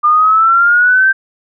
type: exponential sweep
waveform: sine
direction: up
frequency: 1200 to 1574 Hz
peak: -6 dBFS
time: 0.03-1.13 s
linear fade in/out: 20 ms
effects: none